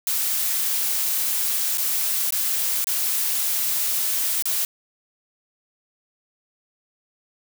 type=noise with dropouts; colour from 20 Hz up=blue; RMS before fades=-23 dBFS; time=0.07-4.65 s; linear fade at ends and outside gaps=1 ms; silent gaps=1.774-1.781 / 2.306-2.323 / 2.844-2.87 / 4.424-4.455 s; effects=none